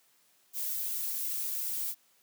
violet noise with flanger, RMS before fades -34 dBFS, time 0.53-1.95 s, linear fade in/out 50 ms, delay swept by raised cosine 1.6 to 3.8 ms, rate 2.7 Hz, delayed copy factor -0.95, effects white hiss -67 dBFS RMS until 2.22 s + high-pass 150 Hz 12 dB/octave

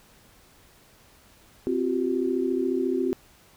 sine chord, C suspended fourth, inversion none, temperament equal with one note detuned, 261.6 / 349.2 / 383.5 Hz, C4 / F4 / G4, 0 / 0 / -38 cents, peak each -27 dBFS, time 1.67-3.13 s, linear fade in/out 0 ms, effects pink hiss -56 dBFS RMS until 3.56 s

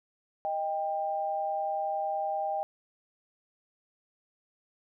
sine tone pair together, 623.6 / 793 Hz, D#5 / G5, +4 / +20 cents, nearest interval major third, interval 416 cents, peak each -33 / -30 dBFS, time 0.45-2.63 s, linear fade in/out 0 ms, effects none

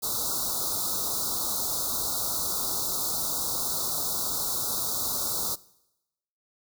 white band-stop noise, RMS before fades -29 dBFS, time 0.02-5.56 s, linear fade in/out 20 ms, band 1400 to 3700 Hz, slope 96 dB/octave, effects noise-tail reverb RT60 0.9 s tail -21 dB re dry

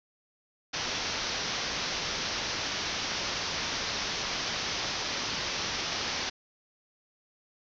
white low-pass noise, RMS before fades -33 dBFS, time 0.73-6.3 s, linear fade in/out 10 ms, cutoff 6100 Hz, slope 96 dB/octave, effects none

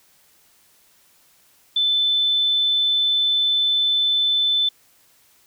sine tone, 3520 Hz, A7, in tune, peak -16 dBFS, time 1.76-4.69 s, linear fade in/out 5 ms, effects white hiss -57 dBFS RMS until 5.46 s

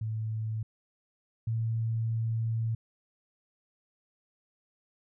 sine tone pair in turn, 110 / 113.22 Hz, A2 / A2, 0 / +50 cents, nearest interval unison, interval 50 cents, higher second, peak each -30 / -27 dBFS, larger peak second, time 0.01-0.63 / 1.47-2.75 s, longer second, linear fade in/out 5 ms, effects none

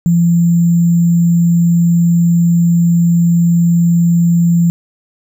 sine tone with sample-and-hold, 170.3 Hz, F3, 43 cents flat, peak -7 dBFS, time 0.06-4.7 s, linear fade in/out 0 ms, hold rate 7350 Hz, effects none

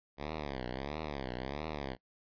5% pulse tone with vibrato, 69.3 Hz, C#2, in tune, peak -26 dBFS, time 0.17-1.97 s, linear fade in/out 50 ms, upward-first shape triangle, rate 1.5 Hz, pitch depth 250 cents each way, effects noise-tail reverb RT60 0.1 s tail -22 dB re dry + resampled to 11025 Hz

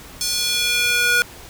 square tone with high-pass filter sweep, 482.4 Hz, B4, 41 cents flat, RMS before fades -19 dBFS, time 0.21-1.22 s, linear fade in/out 0 ms, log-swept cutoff 5200 to 1400 Hz, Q 1.8, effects pink hiss -40 dBFS RMS until 1.49 s

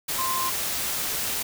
sine tone in noise, 1046.5 Hz, C6, in tune, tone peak -26 dBFS, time 0.18-0.5 s, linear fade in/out 10 ms, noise white, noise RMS -28 dBFS, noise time 0.08-1.43 s, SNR -1 dB, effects none

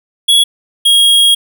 square tone pair in turn, 3356 / 3279 Hz, G#7 / G#7, +17 / -23 cents, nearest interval unison, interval 40 cents, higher first, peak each -6 dBFS, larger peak neither, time 0.28-0.44 / 0.85-1.35 s, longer second, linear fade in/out 10 ms, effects none

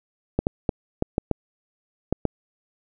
clicks, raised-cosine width 2 ms, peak -7 dBFS, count 8, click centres 0.39 / 0.469 / 0.692 / 1.024 / 1.181 / 1.313 / 2.126 / 2.253 s, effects none

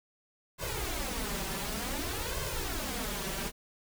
pink noise with flanger, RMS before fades -35 dBFS, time 0.58-3.52 s, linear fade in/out 50 ms, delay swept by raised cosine 1.9 to 5.2 ms, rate 0.55 Hz, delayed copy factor +0.8, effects none

